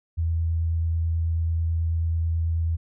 sine tone with vibrato, 82.41 Hz, E2, in tune, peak -21 dBFS, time 0.17-2.77 s, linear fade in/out 20 ms, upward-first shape sine, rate 9.2 Hz, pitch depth 10 cents each way, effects none

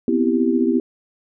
sine chord, C major seventh, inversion third, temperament equal, 246.9 / 261.6 / 329.6 / 392 Hz, B3 / C4 / E4 / G4, 0 / 0 / 0 / 0 cents, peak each -19 / -22 / -20 / -22 dBFS, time 0.08-0.8 s, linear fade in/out 2 ms, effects none

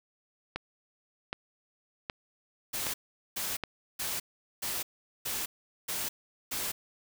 click train, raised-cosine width 0.3 ms, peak -17 dBFS, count 5, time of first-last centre 0.56-3.637 s, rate 1.3 Hz
white noise bursts, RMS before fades -34 dBFS, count 7, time 2.73-6.72 s, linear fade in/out 10 ms, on 210 ms, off 420 ms
effects none

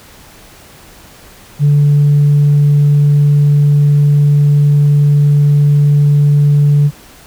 sine tone, 145.3 Hz, D3, 18 cents flat, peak -4 dBFS, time 1.59-6.91 s, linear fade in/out 50 ms, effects tanh soft clip ceiling -3 dBFS + pink hiss -39 dBFS RMS until 7.26 s

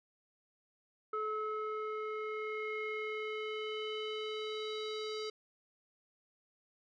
square tone with low-pass filter sweep, 430.7 Hz, A4, 37 cents flat, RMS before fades -39 dBFS, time 1.13-5.3 s, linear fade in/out 5 ms, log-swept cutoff 1300 to 4600 Hz, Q 4.2, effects none

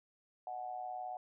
sine tone with amplitude modulation, 738 Hz, F#5, 5 cents flat, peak -36 dBFS, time 0.47-1.17 s, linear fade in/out 2 ms, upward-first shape sine, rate 119 Hz, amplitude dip 75%, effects none

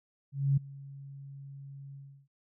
sine tone with ADSR envelope, 138.59 Hz, C#3, in tune, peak -21 dBFS, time 0.32-2.28 s, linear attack 250 ms, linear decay 10 ms, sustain -22 dB, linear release 340 ms, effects none

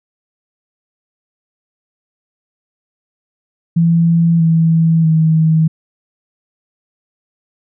sine tone with pitch steps, 167.4 / 163.39 / 159.47 Hz, E3 / E3 / D#3, +27 / -15 / +43 cents, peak -8 dBFS, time 3.76-5.68 s, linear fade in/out 10 ms, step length 640 ms, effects none

